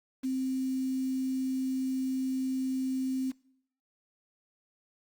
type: tone with quantisation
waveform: sine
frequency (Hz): 261.6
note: C4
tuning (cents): 0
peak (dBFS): -28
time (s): 0.23-3.32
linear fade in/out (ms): 20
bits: 8
effects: noise-tail reverb RT60 0.7 s tail -23 dB re dry + Opus 48 kbps